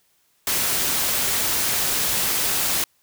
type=noise; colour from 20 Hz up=white; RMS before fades=-22 dBFS; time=0.47-2.84 s; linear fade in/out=2 ms; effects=white hiss -64 dBFS RMS until 3.02 s